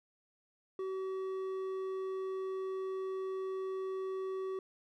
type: tone with hard clipping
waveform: sine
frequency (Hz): 380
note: F#4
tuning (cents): +46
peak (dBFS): -37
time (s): 0.79-4.59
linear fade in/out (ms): 2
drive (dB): 6
effects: none